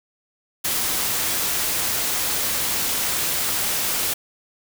white noise, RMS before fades -23 dBFS, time 0.64-4.14 s, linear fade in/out 10 ms, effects none

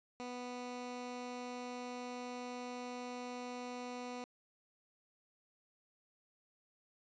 15% pulse tone, 246.9 Hz, B3, in tune, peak -36 dBFS, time 0.2-4.24 s, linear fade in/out 0 ms, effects resampled to 16000 Hz

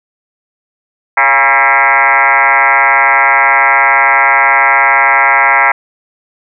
sine tone with frequency modulation, 1480 Hz, F#6, in tune, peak -5 dBFS, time 1.17-5.72 s, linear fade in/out 5 ms, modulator 131 Hz, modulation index 5.6, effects none

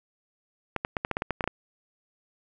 clicks, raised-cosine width 0.5 ms, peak -12 dBFS, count 11, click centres 0.763 / 0.849 / 0.968 / 1.049 / 1.113 / 1.169 / 1.221 / 1.307 / 1.408 / 1.441 / 1.476 s, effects none

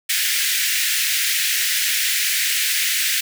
pink high-pass noise, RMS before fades -20 dBFS, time 0.09-3.21 s, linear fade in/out 10 ms, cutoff 1700 Hz, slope 48 dB/octave, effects none

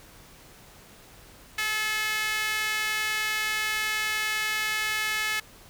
sawtooth tone with high-pass filter, 430.4 Hz, A4, 38 cents flat, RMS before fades -28 dBFS, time 1.58-5.4 s, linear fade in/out 5 ms, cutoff 1900 Hz, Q 2.2, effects pink hiss -51 dBFS RMS until 5.69 s

